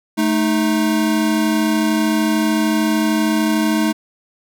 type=tone pair together; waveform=square; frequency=217.8 / 311.1 Hz; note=A3 / D#4; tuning=-17 / 0 cents; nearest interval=tritone; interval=617 cents; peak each=-18 dBFS; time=0.17-3.93 s; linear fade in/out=20 ms; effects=none